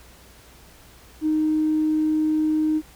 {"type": "tone with tanh clipping", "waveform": "triangle", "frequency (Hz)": 309.9, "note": "D#4", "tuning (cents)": -7, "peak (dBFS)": -18, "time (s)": [1.21, 2.82], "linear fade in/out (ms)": 50, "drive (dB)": 4, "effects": ["added 60 Hz sine -52 dBFS peak until 2.95 s", "pink hiss -50 dBFS RMS until 2.95 s"]}